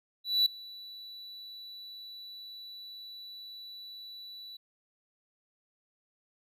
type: tone with ADSR envelope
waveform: triangle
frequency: 3951 Hz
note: B7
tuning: in tune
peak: -19 dBFS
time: 0.24-4.57 s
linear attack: 220 ms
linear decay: 4 ms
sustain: -23 dB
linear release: 7 ms
effects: none